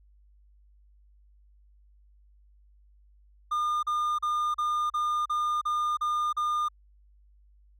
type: tone bursts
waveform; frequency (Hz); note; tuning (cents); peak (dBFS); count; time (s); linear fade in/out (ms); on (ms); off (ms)
triangle; 1211; D#6; -47; -23; 9; 3.51-6.686; 10; 320; 37
effects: added 50 Hz sine -56 dBFS peak until 7.79 s